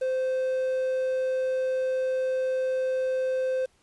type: tone with quantisation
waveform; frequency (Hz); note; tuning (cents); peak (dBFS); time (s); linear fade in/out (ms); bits
triangle; 518; C5; -17; -22; 0.01-3.66; 10; 8
effects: pink hiss -65 dBFS RMS until 3.82 s + resampled to 24000 Hz